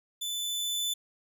sawtooth tone with level ramp, 3506 Hz, A7, 7 cents flat, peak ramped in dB -29 to -25 dBFS, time 0.21-0.94 s, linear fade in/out 10 ms, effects none

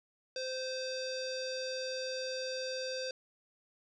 square tone with low-pass filter, 519 Hz, C5, 14 cents flat, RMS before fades -38 dBFS, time 0.36-3.11 s, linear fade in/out 2 ms, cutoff 5000 Hz, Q 7.3, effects none

